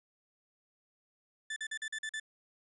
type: tone bursts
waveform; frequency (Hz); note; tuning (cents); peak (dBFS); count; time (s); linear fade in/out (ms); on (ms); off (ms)
35% pulse; 1755; A6; -5; -34; 7; 1.5-2.199; 5; 63; 43
effects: resampled to 24000 Hz